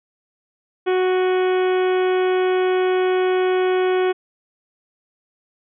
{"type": "harmonic tone with a mistuned harmonic", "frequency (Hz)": 369.7, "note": "F#4", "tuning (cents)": -1, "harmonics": [1, 2, 3, 4, 5, 6, 7, 8, 9], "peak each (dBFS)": [-16, -26, -31, -31, -35, -36, -37, -40, -39], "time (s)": [0.86, 4.13], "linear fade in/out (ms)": 20, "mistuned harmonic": 7, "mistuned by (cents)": -44, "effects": []}